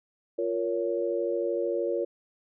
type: chord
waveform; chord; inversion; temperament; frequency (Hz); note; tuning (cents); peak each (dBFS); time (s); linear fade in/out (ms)
sine; Bb minor; second; just; 349.6 / 466.2 / 559.4; F4 / Bb4 / Db5; +2 / 0 / +16; -30; 0.38-2.05; 10
effects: none